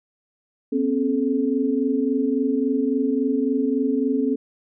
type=tone cluster; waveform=sine; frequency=246.6 / 270.2 / 432.1 Hz; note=B3 / C#4 / A4; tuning=-2 / -44 / -31 cents; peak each=-24 / -21 / -25 dBFS; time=0.72-4.36 s; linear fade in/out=10 ms; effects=none